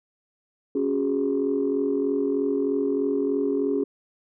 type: chord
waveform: sine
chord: C# suspended fourth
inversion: none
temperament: equal with one note detuned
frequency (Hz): 277.2 / 370 / 413.2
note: C#4 / F#4 / G#4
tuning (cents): 0 / 0 / -9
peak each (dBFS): -24 / -28 / -24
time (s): 0.75-3.84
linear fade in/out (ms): 5
effects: tanh soft clip ceiling -14 dBFS